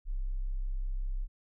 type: tone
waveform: sine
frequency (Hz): 32.7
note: C1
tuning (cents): 0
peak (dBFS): -30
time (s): 0.05-1.28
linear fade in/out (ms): 50
effects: none